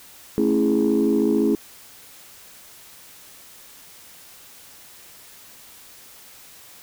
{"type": "chord", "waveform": "sine", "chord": "A major seventh", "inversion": "none", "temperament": "equal with one note detuned", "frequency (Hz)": [220, 273.7, 329.6, 415.3], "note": ["A3", "C#4", "E4", "G#4"], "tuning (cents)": [0, -22, 0, 0], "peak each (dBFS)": -21, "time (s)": [0.38, 1.55], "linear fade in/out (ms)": 0, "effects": ["tanh soft clip ceiling -10 dBFS", "white hiss -46 dBFS RMS until 6.82 s"]}